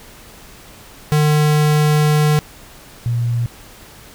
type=tone pair in turn; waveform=square / sine; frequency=150.8 / 118.77 Hz; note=D3 / A#2; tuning=+46 / +33 cents; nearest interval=major third; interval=413 cents; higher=first; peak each=-12 / -15 dBFS; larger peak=first; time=1.12-2.39 / 3.06-3.46 s; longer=first; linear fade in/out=0 ms; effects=pink hiss -41 dBFS RMS until 4.14 s

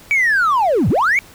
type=linear two-way sweep; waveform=triangle; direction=down then up; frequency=2316 to 77.78 to 2316 Hz; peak=-9 dBFS; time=0.11-1.19 s; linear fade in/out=0 ms; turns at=0.89 s; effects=tanh soft clip ceiling -8 dBFS + pink hiss -43 dBFS RMS until 1.34 s

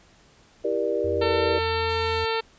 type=chord; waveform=sine; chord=E half-diminished seventh; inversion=none; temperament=just; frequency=329.6 / 395.6 / 474.7 / 593.3 Hz; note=E4 / G4 / Bb4 / D5; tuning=0 / +16 / +31 / +18 cents; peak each=-31 / -27 / -26 / -28 dBFS; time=0.64-1.59 s; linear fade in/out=10 ms
type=tone; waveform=triangle; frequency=85.4 Hz; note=F2; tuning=38 cents flat; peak=-29 dBFS; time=1.04-2.25 s; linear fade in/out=5 ms
type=harmonic tone; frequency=450.2 Hz; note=A4; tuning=40 cents sharp; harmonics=1 / 2 / 3 / 4 / 5 / 6 / 7 / 8 / 9 / 10; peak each=-26 / -29 / -32 / -35 / -37 / -35 / -39 / -38 / -38 / -38 dBFS; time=1.21-2.41 s; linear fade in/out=10 ms
type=noise; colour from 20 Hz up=violet; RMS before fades=-41 dBFS; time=1.89-2.26 s; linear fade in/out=5 ms
effects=pink hiss -56 dBFS RMS until 2.58 s + resampled to 16000 Hz

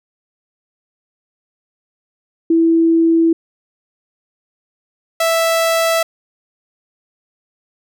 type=tone pair in turn; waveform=sine / sawtooth; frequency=329.6 / 659.2 Hz; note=E4 / E5; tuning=0 / 0 cents; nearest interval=octave; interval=1200 cents; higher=second; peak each=-9 dBFS; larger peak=neither; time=2.5-3.33 / 5.2-6.03 s; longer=neither; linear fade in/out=5 ms; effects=none

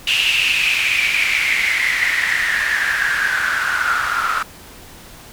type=noise with band-pass filter sweep; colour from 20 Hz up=white; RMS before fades=-18 dBFS; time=0.07-4.43 s; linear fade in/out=5 ms; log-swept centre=2800 to 1300 Hz; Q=9; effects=pink hiss -40 dBFS RMS until 5.32 s

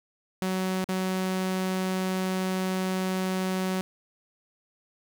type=tone with dropouts; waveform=sawtooth; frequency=187 Hz; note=F#3; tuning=19 cents sharp; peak=-22 dBFS; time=0.42-3.81 s; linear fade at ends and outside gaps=0 ms; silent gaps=0.843-0.889 s; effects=none

